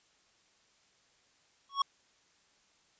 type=tone with exponential growth; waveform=square; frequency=1108.7 Hz; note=C#6; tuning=in tune; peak=-23 dBFS; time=1.69-1.82 s; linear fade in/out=5 ms; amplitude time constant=27 ms; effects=white hiss -68 dBFS RMS until 2.99 s + resampled to 16000 Hz